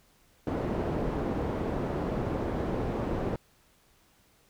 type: low-pass noise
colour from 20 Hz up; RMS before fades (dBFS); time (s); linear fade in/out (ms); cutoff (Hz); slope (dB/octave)
white; -31; 0.47-3.36; 2; 460; 12
effects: pink hiss -64 dBFS RMS until 4.49 s